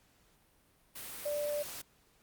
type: tone in noise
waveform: sine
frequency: 587.3 Hz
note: D5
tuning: in tune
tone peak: -32 dBFS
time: 1.25-1.63 s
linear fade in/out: 10 ms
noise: white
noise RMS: -44 dBFS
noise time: 0.95-1.82 s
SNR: +9 dB
effects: pink hiss -68 dBFS RMS until 2.22 s + Opus 48 kbps